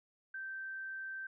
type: tone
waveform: sine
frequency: 1558 Hz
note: G6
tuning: 11 cents flat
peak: -40 dBFS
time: 0.34-1.27 s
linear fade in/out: 5 ms
effects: none